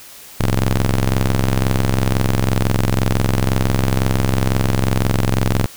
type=ring-modulated tone; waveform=sawtooth; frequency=65.9 Hz; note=C2; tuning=13 cents sharp; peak=-7 dBFS; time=0.4-5.66 s; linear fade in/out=5 ms; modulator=44 Hz; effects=white hiss -39 dBFS RMS until 5.76 s